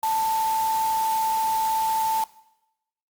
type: tone in noise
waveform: sine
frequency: 886 Hz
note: A5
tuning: 12 cents sharp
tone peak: -21 dBFS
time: 0.03-2.24 s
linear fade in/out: 2 ms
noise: white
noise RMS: -35 dBFS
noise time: 0.03-2.24 s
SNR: +11 dB
effects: noise-tail reverb RT60 0.9 s tail -19 dB re dry + Opus 48 kbps